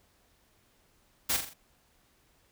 white noise with echo, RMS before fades -28 dBFS, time 1.29-1.37 s, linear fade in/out 10 ms, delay 42 ms, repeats 4, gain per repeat -6 dB, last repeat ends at 1.538 s, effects pink hiss -67 dBFS RMS until 2.51 s

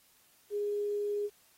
sine tone with quantisation, 412.2 Hz, G#4, 13 cents flat, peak -30 dBFS, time 0.5-1.3 s, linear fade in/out 50 ms, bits 10, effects white hiss -65 dBFS RMS until 1.57 s + AAC 48 kbps

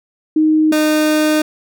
sine / 30% pulse tone pair in turn, 311.1 / 306.8 Hz, D#4 / D#4, 0 / -24 cents, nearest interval unison, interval 24 cents, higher first, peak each -9 dBFS, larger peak neither, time 0.36-0.72 / 0.72-1.42 s, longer second, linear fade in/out 5 ms, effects none

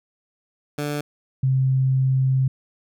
15% pulse / sine tone pair in turn, 146.83 / 131.89 Hz, D3 / C3, 0 / +14 cents, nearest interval major second, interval 186 cents, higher first, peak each -18 / -16 dBFS, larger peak second, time 0.78-1.01 / 1.43-2.48 s, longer second, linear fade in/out 5 ms, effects none

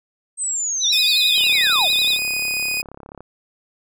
sine linear sweep, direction down, 8372 to 509 Hz, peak -20 dBFS, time 0.37-1.89 s, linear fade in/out 50 ms
sine tone with vibrato, 3729 Hz, A#7, in tune, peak -16 dBFS, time 0.8-2.19 s, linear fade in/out 50 ms, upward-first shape triangle, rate 11 Hz, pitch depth 130 cents each way
sawtooth tone, 2489 Hz, D#7, in tune, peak -17 dBFS, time 0.92-2.82 s, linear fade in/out 10 ms
click train, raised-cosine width 1 ms, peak -24 dBFS, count 64, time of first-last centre 1.38-3.206 s, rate 34.5 Hz
effects none

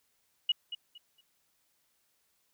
sine tone with echo, 2903 Hz, F#7, 34 cents flat, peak -23 dBFS, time 0.49-0.52 s, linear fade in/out 5 ms, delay 230 ms, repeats 3, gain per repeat -12 dB, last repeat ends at 1.21 s, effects white hiss -74 dBFS RMS until 2.53 s

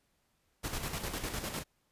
pink noise with tremolo, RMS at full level -36 dBFS, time 0.63-1.64 s, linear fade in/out 20 ms, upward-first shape square, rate 9.9 Hz, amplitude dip 50%, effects pink hiss -75 dBFS RMS until 1.91 s + resampled to 32000 Hz

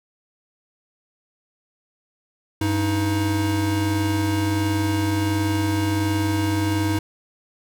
square tone pair together, 98 / 315.4 Hz, G2 / D#4, 0 / +24 cents, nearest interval octave + minor sixth, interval 2024 cents, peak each -23 dBFS, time 2.61-6.99 s, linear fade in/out 5 ms, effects none

